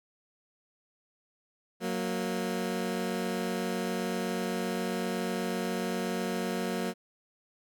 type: tone pair together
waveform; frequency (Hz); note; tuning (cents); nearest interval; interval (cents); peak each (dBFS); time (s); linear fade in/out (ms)
20% pulse; 184.33 / 232.1; F#3 / A#3; -6 / -7; major third; 399; -28; 1.8-6.94; 50
effects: none